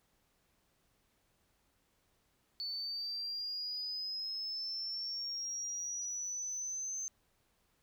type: linear sweep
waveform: sine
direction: up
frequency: 4466 to 6272 Hz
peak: -36 dBFS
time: 2.6-7.08 s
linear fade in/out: 0 ms
effects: tanh soft clip ceiling -32 dBFS + pink hiss -75 dBFS RMS until 7.82 s